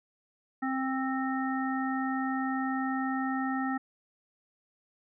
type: harmonic tone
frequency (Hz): 263.9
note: C4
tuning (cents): +15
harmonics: 1 / 3 / 5 / 7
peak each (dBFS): -30 / -35 / -37 / -38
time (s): 0.62-3.78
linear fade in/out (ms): 10
effects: none